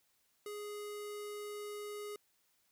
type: tone with low-pass filter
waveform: square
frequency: 415.3 Hz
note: G#4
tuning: in tune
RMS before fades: -44 dBFS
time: 0.46-2.16 s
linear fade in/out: 2 ms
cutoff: 12000 Hz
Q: 2.2
effects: white hiss -75 dBFS RMS until 2.71 s